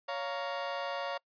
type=chord; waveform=30% pulse; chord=Bb minor; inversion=first; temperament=just; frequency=559.4 / 699.2 / 932.3 Hz; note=Db5 / F5 / Bb5; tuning=+16 / +2 / 0 cents; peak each=-34 / -37 / -38 dBFS; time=0.08-1.18 s; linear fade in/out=10 ms; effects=noise-tail reverb RT60 0.1 s tail -25 dB re dry + resampled to 11025 Hz